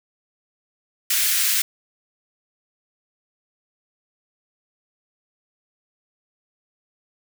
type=high-pass noise; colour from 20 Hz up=white; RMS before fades=-20 dBFS; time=1.1-1.62 s; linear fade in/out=5 ms; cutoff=1600 Hz; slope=24 dB/octave; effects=none